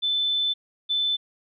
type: tone pair in turn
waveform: sine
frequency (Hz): 3520 / 3520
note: A7 / A7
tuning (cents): 0 / 0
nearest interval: unison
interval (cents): 0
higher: neither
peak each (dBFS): -21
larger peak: neither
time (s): 0.02-0.54 / 0.89-1.17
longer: first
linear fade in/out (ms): 20
effects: none